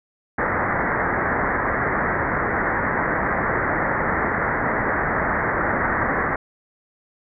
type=low-pass noise; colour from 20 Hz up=white; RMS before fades=-22 dBFS; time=0.38-6.36 s; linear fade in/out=5 ms; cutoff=2000 Hz; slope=96 dB/octave; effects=none

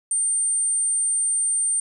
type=tone; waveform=sine; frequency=8860 Hz; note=C#9; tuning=2 cents flat; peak=-19 dBFS; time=0.11-1.8 s; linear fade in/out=2 ms; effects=none

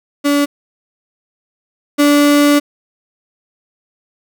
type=tone pair in turn; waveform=35% pulse; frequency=286.9 / 290.1 Hz; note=D4 / D4; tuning=-40 / -21 cents; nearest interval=unison; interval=19 cents; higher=second; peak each=-9 / -6 dBFS; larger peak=second; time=0.24-0.46 / 1.98-2.6 s; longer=second; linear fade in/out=20 ms; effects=none

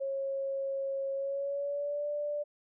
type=tone with pitch glide; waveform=sine; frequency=545 to 587.5 Hz; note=C#5 to D5; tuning=-29 to +1 cents; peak=-31 dBFS; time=0-2.44 s; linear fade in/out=20 ms; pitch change=+130 cents; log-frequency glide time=1.13-2.08 s; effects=none

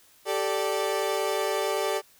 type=chord; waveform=30% pulse; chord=G suspended second; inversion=none; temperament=equal with one note detuned; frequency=389.3 / 440 / 587.3 Hz; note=G4 / A4 / D5; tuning=-12 / 0 / 0 cents; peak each=-27 dBFS; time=0.25-2.02 s; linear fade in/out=50 ms; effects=white hiss -58 dBFS RMS until 2.19 s

